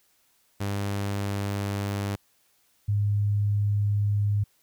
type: tone pair in turn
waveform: sawtooth / sine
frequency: 100.3 / 102.76 Hz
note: G2 / G#2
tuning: +40 / -18 cents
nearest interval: unison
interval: 42 cents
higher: second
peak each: -23 / -21 dBFS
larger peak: second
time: 0.6-2.16 / 2.88-4.44 s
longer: neither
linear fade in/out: 10 ms
effects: white hiss -66 dBFS RMS until 4.62 s